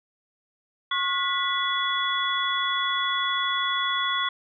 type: tone cluster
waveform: sine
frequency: 1092 / 1439 / 1971 / 3393 Hz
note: C#6 / F#6 / B6 / G#7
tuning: -26 / -49 / -4 / +36 cents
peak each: -27 / -31 / -30 / -27 dBFS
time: 0.91-4.29 s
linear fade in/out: 5 ms
effects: none